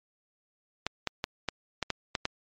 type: clicks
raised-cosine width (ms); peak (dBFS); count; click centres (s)
0.2; -11; 8; 0.866 / 1.073 / 1.241 / 1.487 / 1.827 / 1.903 / 2.152 / 2.254
effects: low-pass 6000 Hz 12 dB/octave + MP3 64 kbps